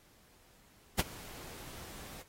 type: noise with ADSR envelope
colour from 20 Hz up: pink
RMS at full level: -27 dBFS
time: 0.98-2.23 s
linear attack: 16 ms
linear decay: 23 ms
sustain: -22 dB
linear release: 17 ms
effects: pink hiss -64 dBFS RMS until 2.28 s + AAC 48 kbps